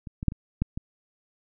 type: clicks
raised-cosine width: 5 ms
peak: -25 / -20 / -8 / -23 / -11 / -19 dBFS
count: 6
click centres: 0.072 / 0.229 / 0.283 / 0.321 / 0.62 / 0.775 s
effects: none